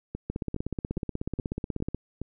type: two click trains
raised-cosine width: 3 ms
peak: -20 / -17 dBFS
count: 6 / 28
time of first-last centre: 0.15-2.216 / 0.3-1.946 s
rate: 2.42 / 16.4 Hz
effects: none